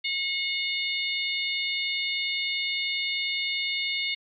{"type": "harmonic tone", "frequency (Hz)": 723, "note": "F#5", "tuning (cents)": -40, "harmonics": [3, 4, 5, 6], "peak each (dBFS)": [-29, -33, -31, -35], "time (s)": [0.04, 4.15], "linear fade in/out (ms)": 10, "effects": ["MP3 48 kbps"]}